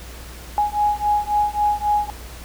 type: beating tone pair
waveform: sine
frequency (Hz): 830.6 / 834.3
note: G#5 / G#5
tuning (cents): 0 / +8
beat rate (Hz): 3.7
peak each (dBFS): -20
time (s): 0.58-2.1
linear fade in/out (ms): 0
effects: added 60 Hz sine -36 dBFS peak until 2.44 s + pink hiss -40 dBFS RMS until 2.44 s